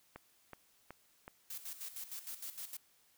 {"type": "click train", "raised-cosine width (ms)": 0.5, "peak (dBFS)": -32, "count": 4, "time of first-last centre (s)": [0.16, 1.279], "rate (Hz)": 2.68}
{"type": "noise with tremolo", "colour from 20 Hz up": "blue", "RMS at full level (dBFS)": -44, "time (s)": [1.5, 2.77], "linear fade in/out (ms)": 5, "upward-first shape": "square", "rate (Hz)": 6.5, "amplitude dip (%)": 70}
{"effects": ["white hiss -70 dBFS RMS until 3.17 s"]}